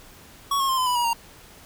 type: tone with pitch steps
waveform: square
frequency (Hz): 1117 / 1083.3 / 1050.7 / 1019 / 988.3 / 958.5 / 929.6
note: C#6 / C#6 / C6 / C6 / B5 / A#5 / A#5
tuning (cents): +13 / -40 / +7 / -46 / +1 / +48 / -5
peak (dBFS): -21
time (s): 0.51-1.133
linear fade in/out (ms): 5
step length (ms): 89
effects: pink hiss -48 dBFS RMS until 1.65 s